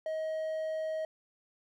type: tone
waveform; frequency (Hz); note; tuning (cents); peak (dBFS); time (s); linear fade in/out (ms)
triangle; 632; D#5; +27; -30; 0.06-1.05; 2
effects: none